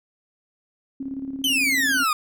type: tone with tremolo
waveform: sine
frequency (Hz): 270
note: C#4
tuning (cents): -45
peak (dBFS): -26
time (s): 1-2.04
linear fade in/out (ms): 5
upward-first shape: square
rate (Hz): 18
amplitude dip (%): 55
type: exponential sweep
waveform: 40% pulse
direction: down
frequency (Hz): 3136 to 1200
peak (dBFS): -18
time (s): 1.44-2.13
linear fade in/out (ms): 2
effects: none